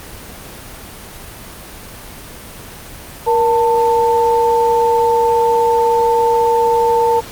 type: tone pair together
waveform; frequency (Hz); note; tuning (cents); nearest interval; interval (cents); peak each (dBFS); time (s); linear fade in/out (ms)
sine; 470.5 / 891.8; A#4 / A5; +16 / +23; major seventh; 1107; -13; 3.26-7.21; 20
effects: pink hiss -33 dBFS RMS until 7.31 s + Opus 24 kbps